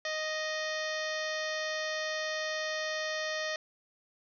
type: harmonic tone with a mistuned harmonic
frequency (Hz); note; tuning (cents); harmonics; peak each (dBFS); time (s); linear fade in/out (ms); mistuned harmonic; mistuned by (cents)
622.3; D#5; 0; 1 / 2 / 3 / 4 / 5 / 6 / 7 / 8 / 9 / 10; -36 / -43 / -36 / -45 / -46 / -45 / -44 / -48 / -45 / -52; 0.05-3.56; 2; 6; -73
effects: none